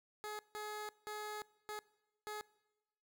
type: tone bursts at uneven times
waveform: 15% pulse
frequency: 422.8 Hz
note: G#4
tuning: 31 cents sharp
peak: -36 dBFS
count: 5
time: 0.24-0.39 / 0.55-0.89 / 1.07-1.42 / 1.69-1.79 / 2.27-2.41 s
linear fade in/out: 0 ms
effects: noise-tail reverb RT60 1.0 s tail -22 dB re dry